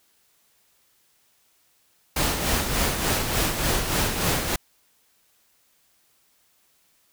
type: noise with tremolo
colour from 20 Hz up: pink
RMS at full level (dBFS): -22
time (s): 2.16-4.56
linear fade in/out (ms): 5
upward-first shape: sine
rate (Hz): 3.4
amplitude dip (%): 50
effects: white hiss -64 dBFS RMS until 7.12 s